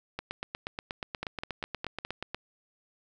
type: two click trains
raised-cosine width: 0.3 ms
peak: -18 / -18 dBFS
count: 19 / 5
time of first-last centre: 0.19-2.346 / 1.23-2.05 s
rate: 8.35 / 4.88 Hz
effects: none